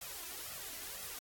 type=noise with flanger; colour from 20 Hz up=white; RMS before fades=-45 dBFS; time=0.01-1.19 s; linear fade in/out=5 ms; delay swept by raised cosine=1.5 to 3 ms; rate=2 Hz; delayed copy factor=+0.75; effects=AAC 64 kbps